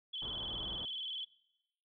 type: tone with vibrato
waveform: sine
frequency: 3221 Hz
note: G7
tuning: 46 cents sharp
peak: -38 dBFS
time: 0.13-1.25 s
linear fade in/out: 10 ms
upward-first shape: square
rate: 20 Hz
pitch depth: 75 cents each way
type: low-pass noise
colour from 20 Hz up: pink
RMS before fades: -48 dBFS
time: 0.22-0.85 s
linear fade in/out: 2 ms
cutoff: 1300 Hz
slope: 24 dB/octave
effects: noise-tail reverb RT60 0.9 s tail -22 dB re dry